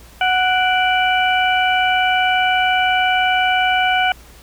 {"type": "harmonic tone with a mistuned harmonic", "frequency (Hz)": 740, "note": "F#5", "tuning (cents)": 0, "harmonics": [1, 2, 3, 4], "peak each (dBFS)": [-16, -19, -21, -22], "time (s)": [0.21, 4.12], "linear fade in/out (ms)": 2, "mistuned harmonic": 3, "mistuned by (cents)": 87, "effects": ["added 59 Hz sine -43 dBFS peak until 4.42 s", "pink hiss -45 dBFS RMS until 4.42 s"]}